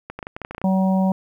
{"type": "clicks", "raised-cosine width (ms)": 0.5, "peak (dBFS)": -16, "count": 11, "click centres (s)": [0.1, 0.19, 0.228, 0.269, 0.365, 0.417, 0.449, 0.51, 0.548, 0.581, 0.616]}
{"type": "harmonic tone", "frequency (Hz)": 189.5, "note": "F#3", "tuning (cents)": 42, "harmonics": [1, 3, 4, 5], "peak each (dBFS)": [-16, -26, -28, -30], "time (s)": [0.64, 1.12], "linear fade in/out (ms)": 2}
{"effects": ["9-bit"]}